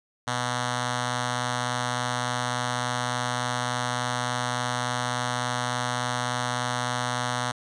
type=tone with notch filter; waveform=5% pulse; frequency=123.47 Hz; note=B2; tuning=in tune; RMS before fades=-28 dBFS; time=0.27-7.52 s; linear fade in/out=10 ms; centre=380 Hz; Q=0.83; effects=resampled to 22050 Hz